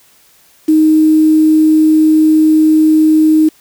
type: tone with quantisation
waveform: sine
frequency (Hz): 312.1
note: D#4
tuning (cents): +5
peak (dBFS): -5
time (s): 0.68-3.49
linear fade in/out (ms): 10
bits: 5
effects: white hiss -48 dBFS RMS until 3.6 s